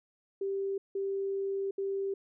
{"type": "tone bursts at uneven times", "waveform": "sine", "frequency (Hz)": 392, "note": "G4", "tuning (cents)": 0, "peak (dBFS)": -30, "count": 3, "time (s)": [[0.41, 0.78], [0.95, 1.71], [1.78, 2.14]], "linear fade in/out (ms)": 5, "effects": []}